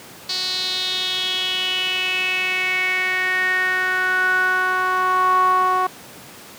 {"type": "tone with band-pass filter sweep", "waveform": "sawtooth", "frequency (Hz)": 370, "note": "F#4", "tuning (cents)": 0, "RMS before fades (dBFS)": -20, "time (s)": [0.29, 5.87], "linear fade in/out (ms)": 5, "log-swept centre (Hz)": [4400, 980], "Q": 6.3, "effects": ["pink hiss -40 dBFS RMS until 6.58 s", "high-pass 150 Hz 12 dB/octave"]}